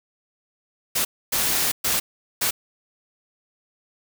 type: noise bursts at uneven times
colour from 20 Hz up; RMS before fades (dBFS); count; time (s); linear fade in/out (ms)
white; -22; 4; 0.95-1.05 / 1.32-1.72 / 1.84-2 / 2.41-2.51; 10
effects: none